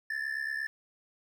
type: ring-modulated tone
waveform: triangle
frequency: 1760 Hz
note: A6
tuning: in tune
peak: -27 dBFS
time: 0.1-0.67 s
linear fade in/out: 0 ms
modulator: 34.3 Hz
effects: none